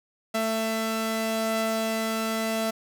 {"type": "tone pair together", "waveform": "sawtooth", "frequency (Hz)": [222.5, 666.7], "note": ["A3", "E5"], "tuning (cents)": [20, 19], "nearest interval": "octave + perfect fifth", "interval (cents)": 1899, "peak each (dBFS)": -24, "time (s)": [0.34, 2.71], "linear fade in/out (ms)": 10, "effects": []}